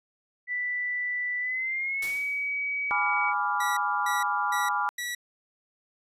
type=tone with pitch glide; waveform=sine; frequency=1976 to 2270 Hz; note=B6 to C#7; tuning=0 to +41 cents; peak=-27 dBFS; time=0.47-3.34 s; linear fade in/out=50 ms; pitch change=+241 cents; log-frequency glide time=1.4-2.18 s
type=noise with exponential decay; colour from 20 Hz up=white; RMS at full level=-36 dBFS; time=2.02-2.58 s; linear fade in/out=5 ms; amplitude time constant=120 ms
type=chord; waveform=sine; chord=G# diminished seventh; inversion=none; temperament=equal; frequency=830.6 / 987.8 / 1174.7 / 1396.9 Hz; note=G#5 / B5 / D6 / F6; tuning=0 / 0 / 0 / 0 cents; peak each=-30 dBFS; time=2.91-4.89 s; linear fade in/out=0 ms
type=tone bursts; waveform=sawtooth; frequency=1941 Hz; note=B6; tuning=31 cents flat; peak=-27 dBFS; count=4; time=3.6-5.15 s; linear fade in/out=5 ms; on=170 ms; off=290 ms
effects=resampled to 32000 Hz